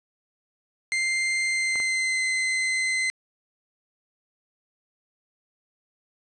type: tone with pitch glide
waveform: 40% pulse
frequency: 2093 to 2056 Hz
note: C7 to C7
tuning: 0 to -31 cents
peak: -22 dBFS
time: 0.92-3.1 s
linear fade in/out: 0 ms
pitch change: -31 cents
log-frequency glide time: 1.45-2.24 s
type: clicks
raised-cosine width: 0.5 ms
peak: -23 dBFS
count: 2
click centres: 1.757 / 1.801 s
effects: resampled to 24000 Hz + 9-bit